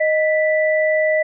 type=tone pair together; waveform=sine; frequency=622.2 / 1975.5 Hz; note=D#5 / B6; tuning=0 / 0 cents; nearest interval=octave + minor sixth; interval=2000 cents; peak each=-15 / -20 dBFS; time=0-1.23 s; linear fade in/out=10 ms; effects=none